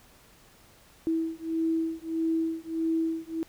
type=beating tone pair; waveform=sine; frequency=324.7 / 326.3 Hz; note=E4 / E4; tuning=-26 / -18 cents; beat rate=1.6 Hz; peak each=-29 dBFS; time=1.07-3.43 s; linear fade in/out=0 ms; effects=pink hiss -57 dBFS RMS until 3.48 s